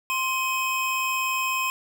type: tone pair together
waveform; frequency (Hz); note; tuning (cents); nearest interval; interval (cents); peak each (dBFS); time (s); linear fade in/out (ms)
square; 1046.5 / 2530; C6 / D#7; 0 / +28; octave + minor third; 1528; -27; 0.1-1.7; 0
effects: none